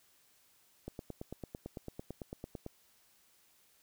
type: click train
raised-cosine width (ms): 2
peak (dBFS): -28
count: 17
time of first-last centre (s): 0.88-2.664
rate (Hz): 8.97
effects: white hiss -68 dBFS RMS until 3.82 s